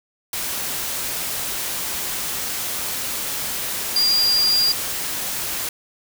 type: tone in noise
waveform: sine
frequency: 4796 Hz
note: D8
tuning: 36 cents sharp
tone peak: -15 dBFS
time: 3.96-4.72 s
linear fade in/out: 2 ms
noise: white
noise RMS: -26 dBFS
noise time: 0.33-5.69 s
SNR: +8 dB
effects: none